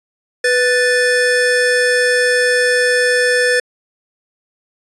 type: tone pair together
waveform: square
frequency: 494.6 / 1760 Hz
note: B4 / A6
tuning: +3 / 0 cents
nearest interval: octave + minor seventh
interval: 2197 cents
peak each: -15 dBFS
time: 0.44-3.6 s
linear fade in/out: 5 ms
effects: resampled to 24000 Hz